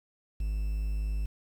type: tone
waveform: triangle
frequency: 51.9 Hz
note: G#1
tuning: in tune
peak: -26 dBFS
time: 0.4-1.26 s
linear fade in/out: 5 ms
effects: 9-bit